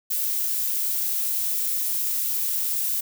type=noise; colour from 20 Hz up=violet; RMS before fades=-25 dBFS; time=0.1-3.01 s; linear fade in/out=10 ms; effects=none